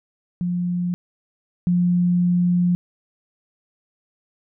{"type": "tone pair in turn", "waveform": "sine", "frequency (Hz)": [176.8, 176.8], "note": ["F3", "F3"], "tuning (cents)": [22, 22], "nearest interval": "unison", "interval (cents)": 0, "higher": "neither", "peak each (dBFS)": [-20, -15], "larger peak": "second", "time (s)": [[0.41, 0.94], [1.67, 2.75]], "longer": "second", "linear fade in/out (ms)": 0, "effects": []}